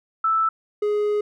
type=tone pair in turn; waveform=sine / triangle; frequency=1318.5 / 417.2 Hz; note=E6 / G#4; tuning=0 / +8 cents; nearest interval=octave + minor sixth; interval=1992 cents; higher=first; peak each=-17 dBFS; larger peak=neither; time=0.24-0.49 / 0.82-1.21 s; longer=second; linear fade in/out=5 ms; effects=none